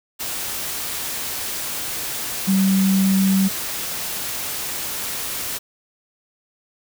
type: tone in noise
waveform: sine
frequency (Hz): 192.5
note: G3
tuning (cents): -31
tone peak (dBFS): -14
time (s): 2.47-3.49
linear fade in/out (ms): 20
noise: white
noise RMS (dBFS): -27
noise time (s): 0.19-5.59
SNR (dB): +10
effects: none